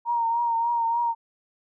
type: tone with vibrato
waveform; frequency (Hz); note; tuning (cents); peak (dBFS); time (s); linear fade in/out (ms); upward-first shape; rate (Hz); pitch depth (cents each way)
sine; 932.3; A#5; 0; -21; 0.05-1.15; 50; triangle; 3.4; 42
effects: none